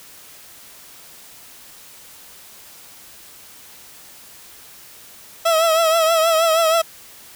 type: tone with vibrato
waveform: 30% pulse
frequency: 652 Hz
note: E5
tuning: 19 cents flat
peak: -11 dBFS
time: 5.45-6.82 s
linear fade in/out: 10 ms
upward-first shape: triangle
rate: 6.3 Hz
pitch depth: 68 cents each way
effects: white hiss -43 dBFS RMS until 7.35 s